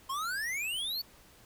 square exponential sweep, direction up, 1037 to 4571 Hz, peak -33 dBFS, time 0.09-1.02 s, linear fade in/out 10 ms, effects pink hiss -58 dBFS RMS until 1.45 s

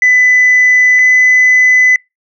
sine tone pair in turn, 2000 / 2008 Hz, B6 / B6, +21 / +28 cents, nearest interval unison, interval 7 cents, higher second, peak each -3 dBFS, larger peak neither, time 0.02-0.99 / 0.99-1.96 s, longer neither, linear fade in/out 2 ms, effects noise-tail reverb RT60 0.2 s tail -26 dB re dry + tanh soft clip ceiling -2 dBFS

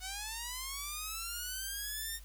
5% pulse linear sweep, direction up, 730 to 1846 Hz, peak -27 dBFS, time 0-2.2 s, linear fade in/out 50 ms, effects added 50 Hz sine -49 dBFS peak until 2.24 s + white hiss -60 dBFS RMS until 2.24 s

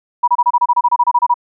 sine tone bursts, 968 Hz, B5, 35 cents flat, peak -8 dBFS, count 15, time 0.23-1.342 s, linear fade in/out 10 ms, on 48 ms, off 28 ms, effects none

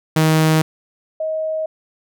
sawtooth / sine tone pair in turn, 157.8 / 631.2 Hz, D#3 / D#5, +25 / +25 cents, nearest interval 2 octaves, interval 2400 cents, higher second, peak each -8 / -19 dBFS, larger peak first, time 0.16-0.62 / 1.2-1.66 s, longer neither, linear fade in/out 5 ms, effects none

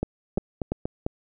two click trains, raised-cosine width 2 ms, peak -12 / -14 dBFS, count 4 / 3, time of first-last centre 0.03-1.064 / 0.38-0.855 s, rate 2.9 / 4.21 Hz, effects none

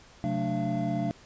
triangle tone cluster, 130.8 / 181.4 / 217 / 294.2 / 682 Hz, C3 / F#3 / A3 / D4 / F5, 0 / -34 / -24 / +3 / -41 cents, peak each -31 dBFS, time 0.24-1.11 s, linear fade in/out 0 ms, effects pink hiss -54 dBFS RMS until 1.25 s + resampled to 16000 Hz

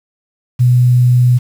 sine tone with quantisation, 123.8 Hz, B2, 5 cents sharp, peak -6 dBFS, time 0.59-1.39 s, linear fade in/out 20 ms, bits 6, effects none

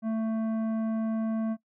sine tone with tanh clipping, 222.1 Hz, A3, 16 cents sharp, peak -28 dBFS, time 0.02-1.57 s, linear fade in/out 50 ms, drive 11 dB, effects noise-tail reverb RT60 0.1 s tail -21 dB re dry

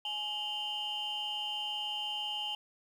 sine tone cluster, 840 / 2842 / 3080 Hz, G#5 / F7 / G7, +19 / +30 / -31 cents, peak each -40 / -37 / -36 dBFS, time 0.05-2.55 s, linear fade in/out 2 ms, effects tanh soft clip ceiling -28 dBFS + 10-bit

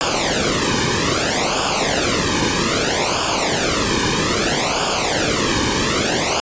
pink noise with flanger, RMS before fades -18 dBFS, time 0.01-6.4 s, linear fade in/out 0 ms, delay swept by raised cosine 0.5 to 1.5 ms, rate 0.62 Hz, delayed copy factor -0.85, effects resampled to 16000 Hz

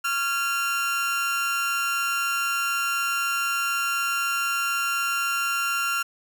30% pulse tone with amplitude modulation, 1383 Hz, F6, 17 cents flat, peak -18 dBFS, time 0.04-6.03 s, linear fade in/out 10 ms, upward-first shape sine, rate 276 Hz, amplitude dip 55%, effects none

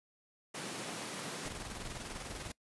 pink high-pass noise, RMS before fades -42 dBFS, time 0.54-1.49 s, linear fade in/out 10 ms, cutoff 150 Hz, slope 24 dB/octave
pink noise with tremolo, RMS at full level -42 dBFS, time 1.45-2.52 s, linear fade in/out 5 ms, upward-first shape square, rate 20 Hz, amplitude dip 40%
effects noise-tail reverb RT60 0.1 s tail -23 dB re dry + resampled to 24000 Hz

